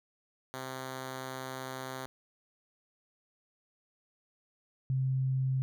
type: tone pair in turn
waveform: 5% pulse / sine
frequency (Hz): 130.81 / 131.64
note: C3 / C3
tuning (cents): 0 / +11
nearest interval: unison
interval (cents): 11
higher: second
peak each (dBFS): -27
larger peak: neither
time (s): 0.54-2.06 / 4.9-5.62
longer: first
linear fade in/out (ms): 0
effects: none